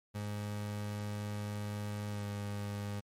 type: tone with pitch glide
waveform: 30% pulse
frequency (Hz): 103.83 to 102.28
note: G#2 to G#2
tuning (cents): 0 to -26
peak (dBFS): -34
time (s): 0.14-3.01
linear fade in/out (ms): 20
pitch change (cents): -26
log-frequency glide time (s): 2.09-2.26
effects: MP3 64 kbps